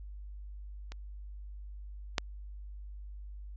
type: clicks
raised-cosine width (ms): 0.2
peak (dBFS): -27 / -10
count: 2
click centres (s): 0.92 / 2.182
effects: added 50 Hz sine -42 dBFS peak until 3.56 s + resampled to 16000 Hz